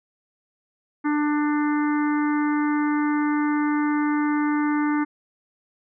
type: harmonic tone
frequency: 297.1 Hz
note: D4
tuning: 20 cents sharp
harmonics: 1 / 3 / 4 / 5 / 6 / 7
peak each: -20 / -30 / -32 / -34 / -36 / -37 dBFS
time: 1.04-5.05 s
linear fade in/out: 20 ms
effects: none